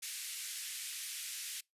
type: band-pass noise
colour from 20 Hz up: white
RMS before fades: -43 dBFS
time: 0.02-1.61 s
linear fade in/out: 10 ms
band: 1900 to 12000 Hz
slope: 24 dB/octave
effects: noise-tail reverb RT60 0.2 s tail -26 dB re dry + resampled to 32000 Hz